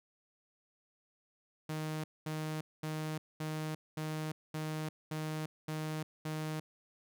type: tone bursts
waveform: sawtooth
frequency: 155.56 Hz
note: D#3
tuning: in tune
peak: -32 dBFS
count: 9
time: 1.69-6.6 s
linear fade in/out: 5 ms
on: 350 ms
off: 220 ms
effects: none